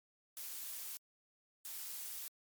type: noise bursts at uneven times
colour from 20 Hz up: blue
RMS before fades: -45 dBFS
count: 2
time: 0.37-0.97 / 1.65-2.28 s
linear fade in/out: 0 ms
effects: MP3 96 kbps